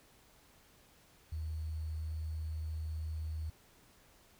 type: tone with sample-and-hold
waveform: sine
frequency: 78.8 Hz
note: D#2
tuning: 23 cents sharp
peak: -36 dBFS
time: 1.32-3.5 s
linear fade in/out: 5 ms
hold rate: 4410 Hz
effects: pink hiss -64 dBFS RMS until 4.39 s